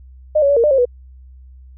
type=tone with pitch steps; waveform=sine; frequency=610 / 561 / 570 / 465 / 598 / 538 / 490.5 Hz; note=D#5 / C#5 / C#5 / A#4 / D5 / C5 / B4; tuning=-34 / +21 / +48 / -4 / +31 / +48 / -12 cents; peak=-10 dBFS; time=0.35-0.854 s; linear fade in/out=10 ms; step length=72 ms; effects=added 64 Hz sine -38 dBFS peak until 1.77 s